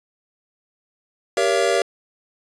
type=chord; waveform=square; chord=G diminished seventh; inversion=none; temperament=just; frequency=392 / 470.4 / 564.5 / 677.4 Hz; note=G4 / Bb4 / Db5 / Fb5; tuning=0 / +16 / +31 / +47 cents; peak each=-23 dBFS; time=1.37-1.82 s; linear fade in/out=2 ms; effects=resampled to 22050 Hz + 7-bit